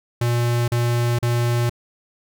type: tone bursts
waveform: square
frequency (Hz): 119.5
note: A#2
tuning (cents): +43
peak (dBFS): -18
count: 3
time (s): 0.21-1.696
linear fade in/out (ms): 5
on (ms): 470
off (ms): 38
effects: none